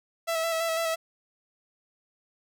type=tone with vibrato; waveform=sawtooth; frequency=657 Hz; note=E5; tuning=6 cents flat; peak=-22 dBFS; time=0.27-0.96 s; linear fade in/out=20 ms; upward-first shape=square; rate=6 Hz; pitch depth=21 cents each way; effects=none